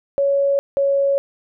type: tone pair in turn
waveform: sine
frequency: 558 / 555.6 Hz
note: C#5 / C#5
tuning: +11 / +4 cents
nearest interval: unison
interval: 7 cents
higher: first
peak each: -14 dBFS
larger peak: neither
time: 0.18-0.59 / 0.77-1.18 s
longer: neither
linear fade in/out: 0 ms
effects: none